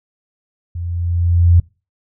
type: tone with level ramp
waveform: sine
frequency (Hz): 86.3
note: F2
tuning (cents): -20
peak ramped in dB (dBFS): -22 to -5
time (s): 0.75-1.6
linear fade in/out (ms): 5
effects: noise-tail reverb RT60 0.3 s tail -24 dB re dry